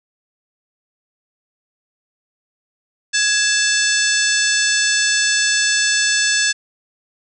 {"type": "harmonic tone with a mistuned harmonic", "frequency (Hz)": 880, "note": "A5", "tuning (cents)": 0, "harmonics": [2, 3, 4, 5, 6, 7, 8, 9], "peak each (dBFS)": [-18, -24, -24, -24, -23, -23, -29, -23], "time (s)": [3.13, 6.53], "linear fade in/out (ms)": 20, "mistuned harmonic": 2, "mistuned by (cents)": -88, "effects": []}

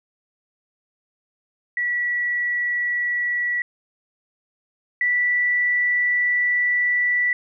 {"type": "tone pair in turn", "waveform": "sine", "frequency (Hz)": [1943, 1963.3], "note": ["B6", "B6"], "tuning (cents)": [-29, -11], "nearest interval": "unison", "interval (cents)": 18, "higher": "second", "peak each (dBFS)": [-20, -17], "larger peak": "second", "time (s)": [[1.77, 3.62], [5.01, 7.33]], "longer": "second", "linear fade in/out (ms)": 2, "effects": []}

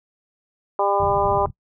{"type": "harmonic tone", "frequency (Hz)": 200, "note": "G3", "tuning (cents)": 35, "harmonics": [2, 3, 4, 5, 6], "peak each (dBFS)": [-24, -23, -22, -23, -28], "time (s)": [0.79, 1.46], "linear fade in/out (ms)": 2}
{"type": "low-pass noise", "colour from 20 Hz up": "white", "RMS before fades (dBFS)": -31, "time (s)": [0.99, 1.51], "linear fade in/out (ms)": 10, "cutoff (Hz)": 160, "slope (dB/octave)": 24}
{"effects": ["noise-tail reverb RT60 0.1 s tail -22 dB re dry"]}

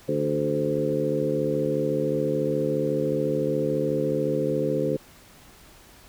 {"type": "harmonic tone with a mistuned harmonic", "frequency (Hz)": 74, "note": "D2", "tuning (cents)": 14, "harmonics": [2, 3, 4, 5, 6, 7], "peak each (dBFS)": [-30, -33, -29, -31, -28, -27], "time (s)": [0.08, 4.97], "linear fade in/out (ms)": 10, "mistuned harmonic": 6, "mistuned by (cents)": -35, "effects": ["pink hiss -51 dBFS RMS until 6.08 s"]}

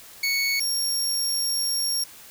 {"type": "tone pair in turn", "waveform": "25% pulse", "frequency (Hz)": [2217, 5558], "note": ["C#7", "F8"], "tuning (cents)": [0, -9], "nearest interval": "octave + major third", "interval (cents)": 1591, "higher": "second", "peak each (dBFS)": -18, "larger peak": "neither", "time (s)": [[0.23, 0.6], [0.6, 2.04]], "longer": "second", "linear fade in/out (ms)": 5, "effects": ["white hiss -46 dBFS RMS until 2.3 s"]}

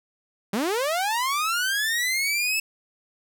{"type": "linear sweep", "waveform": "sawtooth", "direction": "up", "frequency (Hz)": [185, 2637], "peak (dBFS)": -19, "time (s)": [0.53, 2.6], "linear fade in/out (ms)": 5, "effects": []}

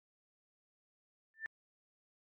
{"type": "tone with exponential growth", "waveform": "sine", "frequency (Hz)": 1779, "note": "A6", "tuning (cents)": 19, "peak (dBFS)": -33, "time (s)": [1.34, 1.46], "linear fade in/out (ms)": 0, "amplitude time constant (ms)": 25, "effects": ["MP3 32 kbps"]}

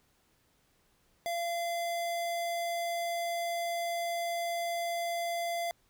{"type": "tone", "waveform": "square", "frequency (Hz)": 685, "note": "F5", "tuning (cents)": -34, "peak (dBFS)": -32, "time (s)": [1.26, 5.71], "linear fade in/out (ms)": 0, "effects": ["pink hiss -70 dBFS RMS until 5.89 s"]}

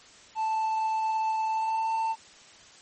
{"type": "tone with pitch glide", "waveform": "triangle", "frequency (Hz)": [880, 893.8], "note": ["A5", "A5"], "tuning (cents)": [0, 27], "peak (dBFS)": -23, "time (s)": [0.35, 2.16], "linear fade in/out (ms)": 50, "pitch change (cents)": 27, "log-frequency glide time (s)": [1.47, 1.92], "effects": ["white hiss -52 dBFS RMS until 2.81 s", "MP3 32 kbps"]}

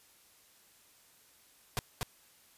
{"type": "noise with echo", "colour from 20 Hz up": "pink", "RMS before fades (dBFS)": -32, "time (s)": [1.77, 1.79], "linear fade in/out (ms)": 0, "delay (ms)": 240, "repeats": 1, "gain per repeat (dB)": -2, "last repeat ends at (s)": 2.03, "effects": ["white hiss -63 dBFS RMS until 2.57 s", "resampled to 32000 Hz"]}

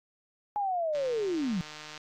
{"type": "linear sweep", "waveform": "sine", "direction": "down", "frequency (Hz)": [842, 164.81], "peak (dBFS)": -27, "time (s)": [0.56, 1.61], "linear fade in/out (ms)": 0}
{"type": "click train", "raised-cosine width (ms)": 0.2, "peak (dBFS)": -27, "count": 157, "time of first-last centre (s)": [0.95, 1.976], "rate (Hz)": 152}
{"effects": ["AAC 48 kbps"]}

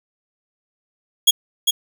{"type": "tone with echo", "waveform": "sawtooth", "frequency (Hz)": 3322, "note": "G#7", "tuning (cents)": 0, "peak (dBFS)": -5, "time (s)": [1.27, 1.31], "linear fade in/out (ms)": 10, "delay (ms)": 400, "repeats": 1, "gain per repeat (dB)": -5, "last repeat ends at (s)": 1.71, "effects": []}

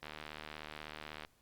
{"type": "click train", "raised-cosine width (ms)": 0.3, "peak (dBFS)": -28, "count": 94, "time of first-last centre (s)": [0.03, 1.249], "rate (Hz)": 76.3, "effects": ["pink hiss -71 dBFS RMS until 1.41 s", "Opus 48 kbps"]}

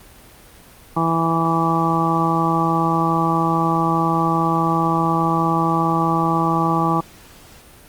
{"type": "harmonic tone", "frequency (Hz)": 164.81, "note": "E3", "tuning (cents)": 0, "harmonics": [1, 2, 3, 4, 5, 6, 7], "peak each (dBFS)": [-21, -22, -30, -29, -22, -26, -21], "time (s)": [0.96, 7.01], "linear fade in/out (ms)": 10, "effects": ["pink hiss -45 dBFS RMS until 7.88 s", "Opus 32 kbps"]}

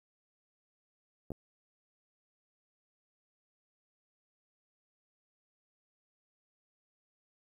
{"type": "clicks", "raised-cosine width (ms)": 2, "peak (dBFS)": -27, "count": 2, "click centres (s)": [1.305, 1.318], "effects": ["10-bit"]}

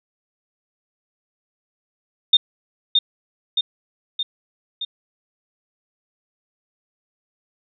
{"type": "tone with echo", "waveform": "sine", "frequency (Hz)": 3644, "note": "A#7", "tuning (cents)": -40, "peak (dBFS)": -8, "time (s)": [2.33, 2.37], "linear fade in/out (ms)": 5, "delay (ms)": 620, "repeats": 4, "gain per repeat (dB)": -4, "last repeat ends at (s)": 4.85, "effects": []}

